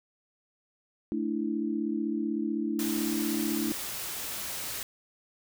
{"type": "chord", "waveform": "sine", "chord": "A suspended fourth", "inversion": "none", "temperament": "equal", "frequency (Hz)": [220, 293.7, 329.6], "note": ["A3", "D4", "E4"], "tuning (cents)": [0, 0, 0], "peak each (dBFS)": -32, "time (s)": [1.12, 3.72], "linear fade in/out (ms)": 0}
{"type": "noise", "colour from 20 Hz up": "white", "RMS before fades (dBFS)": -36, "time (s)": [2.79, 4.83], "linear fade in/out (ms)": 2}
{"effects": []}